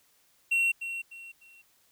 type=tone with echo; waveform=triangle; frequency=2729 Hz; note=F7; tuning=41 cents flat; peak=-21 dBFS; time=0.51-0.72 s; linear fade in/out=10 ms; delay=300 ms; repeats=3; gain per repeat=-10 dB; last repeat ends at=1.62 s; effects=white hiss -66 dBFS RMS until 1.91 s